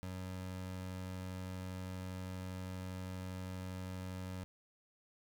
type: tone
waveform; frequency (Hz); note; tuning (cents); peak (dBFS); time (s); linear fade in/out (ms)
25% pulse; 92.5; F#2; 0; -38; 0.03-4.44; 0
effects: none